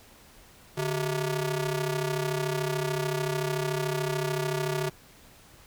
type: ring-modulated tone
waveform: sawtooth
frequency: 261.6 Hz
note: C4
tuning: in tune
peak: -20 dBFS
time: 0.77-4.9 s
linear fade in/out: 10 ms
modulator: 114 Hz
effects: pink hiss -54 dBFS RMS until 5.66 s